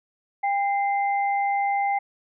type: tone pair together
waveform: sine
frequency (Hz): 799.2 / 2080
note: G5 / C7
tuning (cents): +33 / -11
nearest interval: octave + perfect fourth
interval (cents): 1656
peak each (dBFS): -21 / -30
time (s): 0.43-1.99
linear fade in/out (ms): 10
effects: none